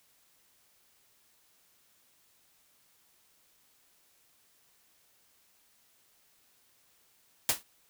white noise with exponential decay, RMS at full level -22 dBFS, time 7.49-7.63 s, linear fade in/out 1 ms, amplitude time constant 29 ms, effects white hiss -67 dBFS RMS until 7.89 s

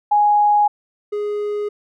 sine / triangle tone pair in turn, 830.6 / 415.3 Hz, G#5 / G#4, 0 / 0 cents, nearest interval octave, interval 1200 cents, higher first, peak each -11 / -18 dBFS, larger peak first, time 0.11-0.68 / 1.12-1.69 s, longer neither, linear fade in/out 10 ms, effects none

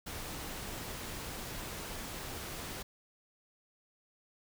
pink noise, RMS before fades -42 dBFS, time 0.06-2.83 s, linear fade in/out 10 ms, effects none

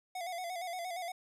square tone with vibrato, 710 Hz, F5, 28 cents sharp, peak -38 dBFS, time 0.15-1.12 s, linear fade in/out 5 ms, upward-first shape square, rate 8.6 Hz, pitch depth 66 cents each way, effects resampled to 32000 Hz

